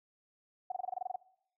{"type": "tone bursts", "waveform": "sine", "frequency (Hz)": 740, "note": "F#5", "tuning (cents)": 0, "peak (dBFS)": -32, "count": 11, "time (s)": [0.7, 1.16], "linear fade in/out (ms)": 5, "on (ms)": 20, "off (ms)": 24, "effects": ["noise-tail reverb RT60 0.7 s tail -19 dB re dry"]}